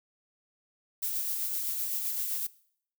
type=noise with tremolo; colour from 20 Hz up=violet; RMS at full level=-31 dBFS; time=1.02-2.47 s; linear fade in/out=10 ms; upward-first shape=sine; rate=7.8 Hz; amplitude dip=30%; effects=noise-tail reverb RT60 0.6 s tail -20 dB re dry